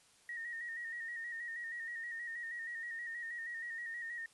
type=tone with vibrato; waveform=sine; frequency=1867 Hz; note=A#6; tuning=2 cents sharp; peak=-40 dBFS; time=0.29-4.26 s; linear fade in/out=2 ms; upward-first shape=square; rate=6.3 Hz; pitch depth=35 cents each way; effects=white hiss -66 dBFS RMS until 4.33 s + resampled to 24000 Hz